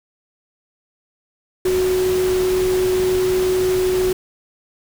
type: tone in noise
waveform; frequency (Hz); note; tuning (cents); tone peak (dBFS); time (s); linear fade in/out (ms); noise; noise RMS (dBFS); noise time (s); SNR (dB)
sine; 370; F#4; 0; -15; 1.65-4.13; 5; pink; -28; 1.65-4.13; +10
effects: none